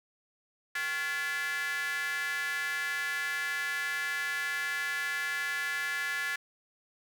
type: tone with high-pass filter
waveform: square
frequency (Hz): 155.8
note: D#3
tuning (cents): +3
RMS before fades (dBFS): -33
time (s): 0.75-6.36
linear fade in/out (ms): 5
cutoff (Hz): 1700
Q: 5.2
effects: none